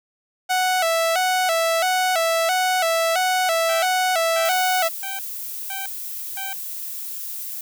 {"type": "tone with vibrato", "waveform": "sawtooth", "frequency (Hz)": 698.5, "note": "F5", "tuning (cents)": 0, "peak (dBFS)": -14, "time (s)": [0.49, 4.89], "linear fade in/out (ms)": 20, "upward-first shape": "square", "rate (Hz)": 1.5, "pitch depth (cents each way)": 100}
{"type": "tone bursts", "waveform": "15% pulse", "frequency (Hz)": 777, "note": "G5", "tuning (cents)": -16, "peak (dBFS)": -23, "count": 5, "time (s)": [3.69, 6.53], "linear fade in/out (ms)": 2, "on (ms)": 160, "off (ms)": 510}
{"type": "noise", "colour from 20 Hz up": "violet", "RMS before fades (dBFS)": -31, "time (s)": [4.45, 7.61], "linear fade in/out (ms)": 2}
{"effects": []}